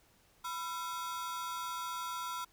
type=ring-modulated tone; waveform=45% pulse; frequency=1174.7 Hz; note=D6; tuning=in tune; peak=-34 dBFS; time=0.44-2.45 s; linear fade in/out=10 ms; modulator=182 Hz; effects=pink hiss -67 dBFS RMS until 2.52 s